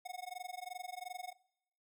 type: tone with amplitude modulation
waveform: square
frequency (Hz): 730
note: F#5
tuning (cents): -24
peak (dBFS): -40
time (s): 0.05-1.33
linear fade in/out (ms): 10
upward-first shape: sine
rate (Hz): 22.8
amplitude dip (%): 100
effects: noise-tail reverb RT60 0.9 s tail -24 dB re dry